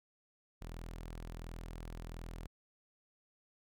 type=tone; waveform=sawtooth; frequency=41.42 Hz; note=E1; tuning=9 cents sharp; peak=-40 dBFS; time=0.61-2.47 s; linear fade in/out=10 ms; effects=none